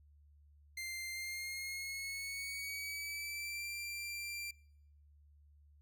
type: tone with pitch glide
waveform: sawtooth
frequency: 2093 to 2363 Hz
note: C7 to D7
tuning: 0 to +10 cents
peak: -37 dBFS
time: 0.77-4.51 s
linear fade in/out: 5 ms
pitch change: +210 cents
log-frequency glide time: 1.11-3.68 s
effects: noise-tail reverb RT60 0.8 s tail -25 dB re dry + added 73 Hz sine -61 dBFS peak until 5.81 s